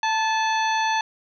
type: harmonic tone with a mistuned harmonic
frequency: 868 Hz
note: A5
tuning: 24 cents flat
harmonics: 1 / 2 / 3 / 4 / 5 / 7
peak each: -21 / -27 / -31 / -33 / -35 / -38 dBFS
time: 0.03-1.01 s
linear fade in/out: 2 ms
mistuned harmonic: 1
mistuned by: +35 cents
effects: none

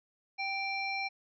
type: harmonic tone with a mistuned harmonic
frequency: 784 Hz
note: G5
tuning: in tune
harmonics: 1 / 3 / 5 / 7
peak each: -37 / -34 / -44 / -46 dBFS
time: 0.38-1.09 s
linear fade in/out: 20 ms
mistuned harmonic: 5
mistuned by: +100 cents
effects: none

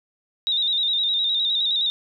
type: tone with vibrato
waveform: sine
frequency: 3729 Hz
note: A#7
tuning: in tune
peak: -19 dBFS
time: 0.47-1.9 s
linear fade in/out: 0 ms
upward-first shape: square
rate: 9.7 Hz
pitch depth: 50 cents each way
effects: none

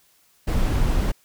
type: noise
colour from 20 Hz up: brown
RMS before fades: -20 dBFS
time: 0.47-1.12 s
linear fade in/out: 10 ms
effects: white hiss -60 dBFS RMS until 1.24 s

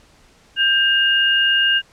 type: tone pair together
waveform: sine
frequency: 1587 / 2836 Hz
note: G6 / F7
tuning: +21 / +26 cents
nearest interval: minor seventh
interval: 1005 cents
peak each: -17 / -15 dBFS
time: 0.56-1.82 s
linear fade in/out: 50 ms
effects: pink hiss -52 dBFS RMS until 1.92 s + low-pass 8000 Hz 12 dB/octave

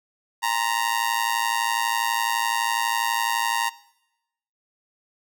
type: tone with amplitude modulation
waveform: sawtooth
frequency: 931 Hz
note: A#5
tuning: 2 cents flat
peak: -14 dBFS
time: 0.42-3.7 s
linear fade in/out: 20 ms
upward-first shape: sine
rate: 112 Hz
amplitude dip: 85%
effects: noise-tail reverb RT60 0.9 s tail -21 dB re dry

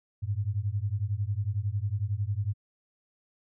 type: beating tone pair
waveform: sine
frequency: 96.9 / 107.9 Hz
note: G2 / A2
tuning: -20 / -33 cents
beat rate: 11 Hz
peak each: -30 dBFS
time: 0.22-2.54 s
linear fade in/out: 20 ms
effects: none

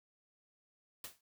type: noise with exponential decay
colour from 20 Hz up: white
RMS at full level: -42 dBFS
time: 1.04-1.21 s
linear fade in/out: 2 ms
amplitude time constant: 35 ms
effects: none

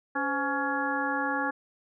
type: harmonic tone with a mistuned harmonic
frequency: 279.8 Hz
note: C#4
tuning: 16 cents sharp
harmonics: 1 / 2 / 3 / 4 / 5 / 6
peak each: -33 / -36 / -32 / -35 / -34 / -32 dBFS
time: 0.15-1.51 s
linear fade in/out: 10 ms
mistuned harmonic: 2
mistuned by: -140 cents
effects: none

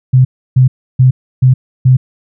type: tone bursts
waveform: sine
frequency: 128.7 Hz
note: C3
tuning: 28 cents flat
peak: -3 dBFS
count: 5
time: 0.13-1.97 s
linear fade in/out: 10 ms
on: 120 ms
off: 310 ms
effects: none

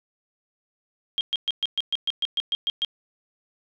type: tone bursts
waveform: sine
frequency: 3225 Hz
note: G7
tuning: 48 cents sharp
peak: -21 dBFS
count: 12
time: 1.18-2.848 s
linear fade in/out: 0 ms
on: 29 ms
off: 120 ms
effects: none

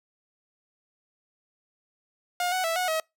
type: tone with pitch steps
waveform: sawtooth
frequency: 713 / 742 / 658 / 731 / 638 Hz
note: F5 / F#5 / E5 / F#5 / D#5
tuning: +36 / +5 / -3 / -21 / +43 cents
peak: -21 dBFS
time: 2.4-3 s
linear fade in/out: 2 ms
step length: 120 ms
effects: noise-tail reverb RT60 0.2 s tail -26 dB re dry

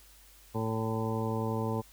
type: harmonic tone with a mistuned harmonic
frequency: 111.3 Hz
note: A2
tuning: 20 cents sharp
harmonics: 1 / 2 / 3 / 4 / 5 / 7 / 8 / 9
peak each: -33 / -35 / -40 / -36 / -41 / -43 / -40 / -42 dBFS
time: 0.54-1.82 s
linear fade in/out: 20 ms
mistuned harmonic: 9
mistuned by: +17 cents
effects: added 50 Hz sine -58 dBFS peak until 1.92 s + white hiss -58 dBFS RMS until 1.92 s

